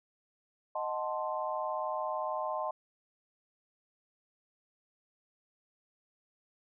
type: chord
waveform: sine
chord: D# diminished seventh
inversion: none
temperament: equal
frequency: 622.3 / 740 / 880 / 1046.5 Hz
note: D#5 / F#5 / A5 / C6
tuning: 0 / 0 / 0 / 0 cents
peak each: -36 / -40 / -38 / -37 dBFS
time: 0.75-2.71 s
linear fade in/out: 5 ms
effects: none